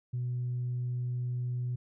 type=tone; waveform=sine; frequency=123.47 Hz; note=B2; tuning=in tune; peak=-29 dBFS; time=0.13-1.76 s; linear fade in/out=10 ms; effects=tanh soft clip ceiling -27 dBFS